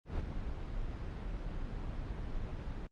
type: noise with ADSR envelope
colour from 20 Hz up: brown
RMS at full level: -33 dBFS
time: 0.05-2.87 s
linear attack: 140 ms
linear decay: 22 ms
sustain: -6 dB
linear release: 5 ms
effects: low-pass 4000 Hz 12 dB/octave + Opus 24 kbps